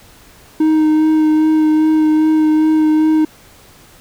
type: tone with vibrato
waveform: triangle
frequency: 311.1 Hz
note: D#4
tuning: in tune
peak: -7 dBFS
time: 0.6-3.25 s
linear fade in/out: 5 ms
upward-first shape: sine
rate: 2.5 Hz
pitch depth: 14 cents each way
effects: pink hiss -44 dBFS RMS until 4 s